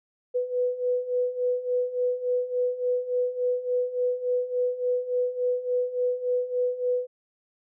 sine beating tone pair, 493.9 / 497.4 Hz, B4 / B4, 0 / +12 cents, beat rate 3.5 Hz, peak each -29 / -25 dBFS, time 0.34-7.07 s, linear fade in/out 20 ms, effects none

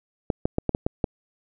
clicks, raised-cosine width 2 ms, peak -8 dBFS, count 7, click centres 0.302 / 0.455 / 0.584 / 0.693 / 0.749 / 0.865 / 1.042 s, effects none

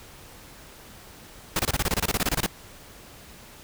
pink noise bursts, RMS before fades -24 dBFS, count 16, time 1.56-2.463 s, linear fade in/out 2 ms, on 33 ms, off 25 ms, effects pink hiss -47 dBFS RMS until 3.63 s

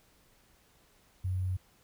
sine tone with sample-and-hold, 92.5 Hz, F#2, in tune, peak -29 dBFS, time 1.24-1.57 s, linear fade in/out 10 ms, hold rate 11025 Hz, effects pink hiss -65 dBFS RMS until 1.83 s

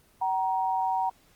sine tone pair together, 759.9 / 940 Hz, F#5 / A#5, +46 / +14 cents, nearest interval major third, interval 368 cents, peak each -27 dBFS, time 0.21-1.1 s, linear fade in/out 10 ms, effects pink hiss -61 dBFS RMS until 1.35 s + Opus 24 kbps

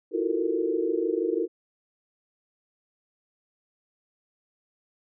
sine tone cluster, 324.2 / 344.6 / 369.9 / 442.8 / 469 Hz, E4 / F4 / F#4 / A4 / A#4, -29 / -23 / 0 / +11 / +11 cents, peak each -30 dBFS, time 0.11-1.48 s, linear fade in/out 50 ms, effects none

